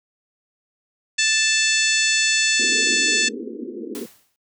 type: harmonic tone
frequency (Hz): 880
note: A5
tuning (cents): 0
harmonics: 2 / 3 / 4 / 5 / 6 / 7 / 8 / 9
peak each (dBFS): -23 / -22 / -24 / -25 / -29 / -27 / -26 / -28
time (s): 1.18-3.29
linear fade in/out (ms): 10
type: band-pass noise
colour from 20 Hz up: pink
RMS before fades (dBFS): -31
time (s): 2.59-4.06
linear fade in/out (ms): 5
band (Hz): 220 to 470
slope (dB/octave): 96
type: noise with exponential decay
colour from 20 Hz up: white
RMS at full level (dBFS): -34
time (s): 3.95-4.36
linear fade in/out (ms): 0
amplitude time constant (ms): 89
effects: noise-tail reverb RT60 0.1 s tail -24 dB re dry